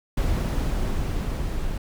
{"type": "noise with level ramp", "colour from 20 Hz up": "brown", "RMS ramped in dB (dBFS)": [-22, -28], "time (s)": [0.17, 1.78], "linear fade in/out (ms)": 5, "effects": []}